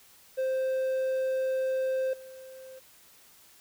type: tone with level steps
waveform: triangle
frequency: 523.3 Hz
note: C5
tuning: in tune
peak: -24 / -42 dBFS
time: 0.37-2.8 s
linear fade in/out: 20 ms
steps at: 2.13 s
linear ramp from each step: 5 ms
effects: white hiss -57 dBFS RMS until 3.6 s